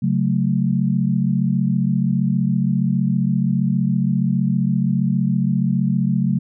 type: chord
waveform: sine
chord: F# minor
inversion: second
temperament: equal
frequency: 138.59 / 185 / 220 Hz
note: C#3 / F#3 / A3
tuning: 0 / 0 / 0 cents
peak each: -20 / -19 / -21 dBFS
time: 0.02-6.39 s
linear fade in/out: 10 ms
effects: none